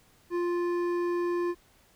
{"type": "tone with hard clipping", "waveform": "sine", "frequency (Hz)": 349.2, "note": "F4", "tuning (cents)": 0, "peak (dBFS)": -28, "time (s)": [0.3, 1.55], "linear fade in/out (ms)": 50, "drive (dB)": 10, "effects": ["pink hiss -62 dBFS RMS until 1.95 s"]}